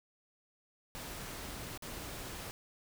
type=noise with dropouts; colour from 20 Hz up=pink; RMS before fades=-44 dBFS; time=0.95-2.51 s; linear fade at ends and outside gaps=0 ms; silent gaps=1.776-1.823 s; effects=none